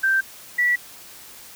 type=tone pair in turn; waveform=sine; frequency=1566 / 1950.7 Hz; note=G6 / B6; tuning=-2 / -22 cents; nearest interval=major third; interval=380 cents; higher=second; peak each=-16 dBFS; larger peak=neither; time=0.03-0.21 / 0.58-0.76 s; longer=neither; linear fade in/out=10 ms; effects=white hiss -43 dBFS RMS until 1.55 s